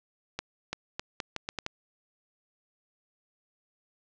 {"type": "accelerating click train", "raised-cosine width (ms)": 0.2, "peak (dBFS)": -15, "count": 8, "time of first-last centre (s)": [0.39, 1.664], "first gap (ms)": 340, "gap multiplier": 0.78, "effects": ["low-pass 7000 Hz 12 dB/octave"]}